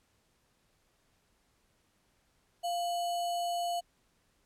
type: tone with sample-and-hold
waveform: sine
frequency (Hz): 696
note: F5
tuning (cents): -6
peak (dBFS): -30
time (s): 2.63-3.81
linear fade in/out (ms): 20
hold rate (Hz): 3675
effects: pink hiss -72 dBFS RMS until 4.45 s + low-pass 12000 Hz 12 dB/octave